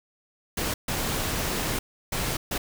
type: noise bursts at uneven times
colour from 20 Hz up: pink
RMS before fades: -28 dBFS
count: 4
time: 0.57-0.74 / 0.88-1.79 / 2.12-2.37 / 2.51-2.58 s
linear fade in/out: 5 ms
effects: none